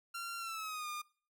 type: tone with pitch glide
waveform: sawtooth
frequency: 1376 to 1211.8 Hz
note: F6 to D#6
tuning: -26 to -46 cents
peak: -36 dBFS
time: 0.14-1.02 s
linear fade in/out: 10 ms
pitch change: -220 cents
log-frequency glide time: 0.38-0.88 s
effects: noise-tail reverb RT60 0.4 s tail -21 dB re dry